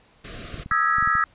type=band-stop noise; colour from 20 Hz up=pink; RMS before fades=-37 dBFS; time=0.24-0.64 s; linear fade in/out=10 ms; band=720 to 1100 Hz; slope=96 dB/octave
type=clicks; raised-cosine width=5 ms; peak=-23 dBFS; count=8; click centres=0.543 / 0.599 / 0.661 / 0.716 / 0.984 / 1.026 / 1.075 / 1.153 s
type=chord; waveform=sine; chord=E major seventh; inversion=third; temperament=equal with one note detuned; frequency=1244.5 / 1318.5 / 1661.2 / 1924.8 Hz; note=D#6 / E6 / G#6 / B6; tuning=0 / 0 / 0 / -45 cents; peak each=-24 / -21 / -24 / -27 dBFS; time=0.71-1.24 s; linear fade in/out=2 ms
effects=pink hiss -57 dBFS RMS until 1.34 s + resampled to 8000 Hz